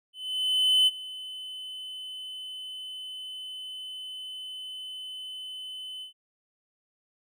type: tone with ADSR envelope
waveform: triangle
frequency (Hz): 3031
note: F#7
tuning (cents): +41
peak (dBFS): -16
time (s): 0.13-6.13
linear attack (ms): 740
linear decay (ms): 31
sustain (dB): -19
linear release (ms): 110
effects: none